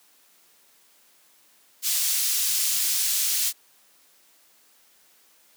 pink high-pass noise, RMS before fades -24 dBFS, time 1.82-3.53 s, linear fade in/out 50 ms, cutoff 5000 Hz, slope 12 dB/octave, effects white hiss -59 dBFS RMS until 5.56 s + high-pass 200 Hz 12 dB/octave

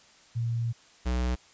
sine / square tone pair in turn, 116.54 / 61.73 Hz, A#2 / B1, 0 / 0 cents, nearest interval major seventh, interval 1100 cents, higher first, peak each -26 dBFS, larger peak neither, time 0.35-0.73 / 1.05-1.36 s, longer first, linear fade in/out 20 ms, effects white hiss -57 dBFS RMS until 1.53 s + resampled to 16000 Hz

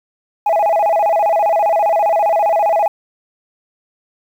sine tone with vibrato, 740 Hz, F#5, in tune, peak -9 dBFS, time 0.46-2.88 s, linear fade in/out 5 ms, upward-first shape square, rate 15 Hz, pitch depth 200 cents each way, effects tanh soft clip ceiling -9 dBFS + 7-bit

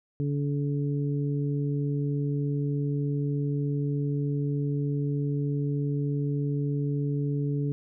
harmonic tone, 143.3 Hz, D3, 42 cents flat, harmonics 1 / 2 / 3, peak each -26 / -32 / -36 dBFS, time 0.2-7.72 s, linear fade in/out 0 ms, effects none

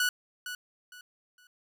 sawtooth tone with echo, 1475 Hz, F#6, 6 cents flat, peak -21 dBFS, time 0-0.09 s, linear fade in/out 2 ms, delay 460 ms, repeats 3, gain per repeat -11 dB, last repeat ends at 1.47 s, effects none

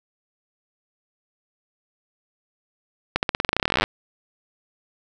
accelerating click train, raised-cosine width 0.3 ms, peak -3 dBFS, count 24, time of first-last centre 3.16-3.839 s, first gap 69 ms, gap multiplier 0.91, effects none

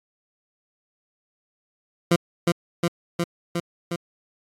20% pulse tone with echo, 171.5 Hz, F3, 31 cents flat, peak -10 dBFS, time 2.11-2.16 s, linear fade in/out 5 ms, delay 360 ms, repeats 5, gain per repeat -2 dB, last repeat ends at 3.96 s, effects low-pass 12000 Hz 12 dB/octave + AAC 64 kbps

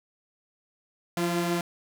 sawtooth tone pair together, 174.61 / 342.2 Hz, F3 / F4, 0 / -35 cents, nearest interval octave, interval 1165 cents, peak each -24 dBFS, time 1.17-1.61 s, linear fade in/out 2 ms, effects none

